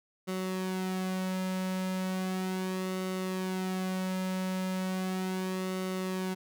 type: tone with flanger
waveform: sawtooth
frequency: 186.6 Hz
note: F#3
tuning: 15 cents sharp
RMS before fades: -33 dBFS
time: 0.27-6.35 s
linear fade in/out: 20 ms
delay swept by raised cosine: 1.2 to 2.8 ms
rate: 0.36 Hz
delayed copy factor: -0.5
effects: none